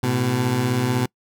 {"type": "beating tone pair", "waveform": "20% pulse", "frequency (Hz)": [110, 126], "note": ["A2", "B2"], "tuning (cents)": [0, 35], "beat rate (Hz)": 16, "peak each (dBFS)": [-21, -15], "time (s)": [0.03, 1.06], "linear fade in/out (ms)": 5, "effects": ["noise-tail reverb RT60 0.1 s tail -26 dB re dry"]}